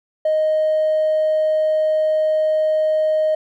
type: tone with hard clipping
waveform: sine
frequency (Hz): 622.3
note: D#5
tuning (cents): 0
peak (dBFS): -15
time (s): 0.25-3.35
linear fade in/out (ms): 5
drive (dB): 1
effects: none